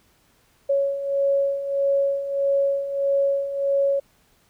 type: beating tone pair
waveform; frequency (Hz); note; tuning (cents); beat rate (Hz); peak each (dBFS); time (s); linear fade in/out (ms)
sine; 554.4 / 556; C#5 / C#5; 0 / +5; 1.6; -26 / -20; 0.69-4; 10
effects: pink hiss -61 dBFS RMS until 4.49 s